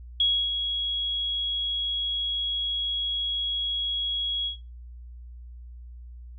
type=tone with ADSR envelope; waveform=sine; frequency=3322 Hz; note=G#7; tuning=in tune; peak=-18 dBFS; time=0.2-4.57 s; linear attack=3 ms; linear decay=290 ms; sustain=-7 dB; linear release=110 ms; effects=noise-tail reverb RT60 0.3 s tail -17 dB re dry + added 60 Hz sine -40 dBFS peak until 6.38 s